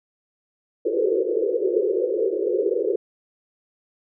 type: band-pass noise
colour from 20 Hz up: pink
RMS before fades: -22 dBFS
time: 0.85-2.96 s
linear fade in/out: 5 ms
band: 350 to 520 Hz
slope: 96 dB/octave
effects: none